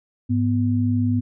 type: tone pair together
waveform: sine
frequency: 103.83 / 247 Hz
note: G#2 / B3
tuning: 0 / 0 cents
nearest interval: octave + minor third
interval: 1500 cents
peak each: -20 dBFS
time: 0.29-1.21 s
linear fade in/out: 20 ms
effects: none